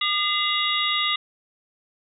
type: tone cluster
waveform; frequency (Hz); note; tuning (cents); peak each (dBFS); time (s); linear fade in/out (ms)
sine; 1212 / 2047 / 2834 / 3424 / 3769; D#6 / C7 / F7 / A7 / A#7; -46 / -38 / +25 / -48 / +18; -27; 0.01-1.16; 5
effects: none